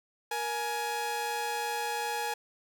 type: tone pair together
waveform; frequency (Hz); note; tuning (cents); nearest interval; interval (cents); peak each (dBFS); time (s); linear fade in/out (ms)
sawtooth; 470.3 / 838; A#4 / G#5; +15 / +15; minor seventh; 1000; -33 / -28; 0.31-2.34; 5
effects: none